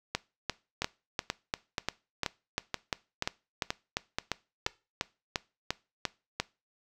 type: two click trains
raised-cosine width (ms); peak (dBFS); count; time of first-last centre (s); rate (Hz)
0.2; -12 / -11; 9 / 19; 0.82-4.666 / 0.15-6.4; 2.08 / 2.88
effects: noise-tail reverb RT60 0.3 s tail -21 dB re dry